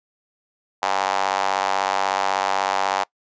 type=tone with high-pass filter; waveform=square; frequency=48.13 Hz; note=G1; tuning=31 cents flat; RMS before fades=-22 dBFS; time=0.82-3.04 s; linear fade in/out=10 ms; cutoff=820 Hz; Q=3.2; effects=noise-tail reverb RT60 0.1 s tail -24 dB re dry + resampled to 16000 Hz